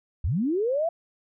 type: linear sweep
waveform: sine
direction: up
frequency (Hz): 56.9 to 690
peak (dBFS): -22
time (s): 0.24-0.89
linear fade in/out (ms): 5
effects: none